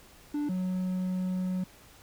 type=tone pair in turn; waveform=triangle; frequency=293.7 / 184.33 Hz; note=D4 / F#3; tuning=0 / -6 cents; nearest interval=minor sixth; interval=806 cents; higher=first; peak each=-26 dBFS; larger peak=neither; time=0.34-0.49 / 0.49-1.64 s; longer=second; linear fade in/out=5 ms; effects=pink hiss -55 dBFS RMS until 2.02 s